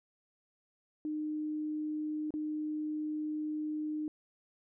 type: tone with dropouts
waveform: sine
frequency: 305.2 Hz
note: D#4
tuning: 33 cents flat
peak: -33 dBFS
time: 1.05-4.08 s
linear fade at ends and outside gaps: 1 ms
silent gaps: 2.306-2.339 s
effects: none